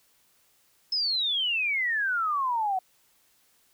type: exponential sweep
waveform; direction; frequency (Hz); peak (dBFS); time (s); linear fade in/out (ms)
sine; down; 5240 to 732; -24; 0.92-2.79; 5
effects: white hiss -65 dBFS RMS until 3.73 s